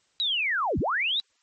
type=linear two-way sweep; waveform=sine; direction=down then up; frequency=3951 to 46.25 to 3951 Hz; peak=-23 dBFS; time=0.2-1.2 s; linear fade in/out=0 ms; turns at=0.79 s; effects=white hiss -68 dBFS RMS until 1.42 s + MP3 32 kbps